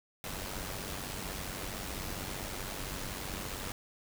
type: noise with amplitude modulation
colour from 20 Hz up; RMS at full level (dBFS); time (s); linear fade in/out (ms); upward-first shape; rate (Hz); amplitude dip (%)
pink; -37; 0.24-3.72; 0; sine; 95.6; 55
effects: none